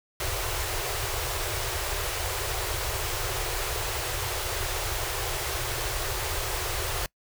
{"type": "band-stop noise", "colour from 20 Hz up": "pink", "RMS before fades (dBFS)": -30, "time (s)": [0.2, 7.06], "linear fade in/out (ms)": 2, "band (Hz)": [130, 340], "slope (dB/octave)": 96, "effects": ["noise-tail reverb RT60 0.1 s tail -24 dB re dry"]}